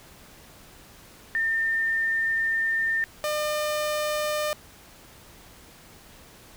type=tone pair in turn; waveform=sine / sawtooth; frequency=1807 / 603 Hz; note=A6 / D5; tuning=+46 / +46 cents; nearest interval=octave + perfect fifth; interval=1900 cents; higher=first; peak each=-22 / -21 dBFS; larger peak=second; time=1.35-3.04 / 3.24-4.53 s; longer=first; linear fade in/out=0 ms; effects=pink hiss -50 dBFS RMS until 6.56 s